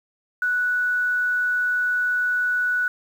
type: tone with quantisation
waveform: sine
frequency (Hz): 1477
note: F#6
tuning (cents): -3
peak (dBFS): -19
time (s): 0.42-2.88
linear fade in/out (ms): 2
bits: 8
effects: none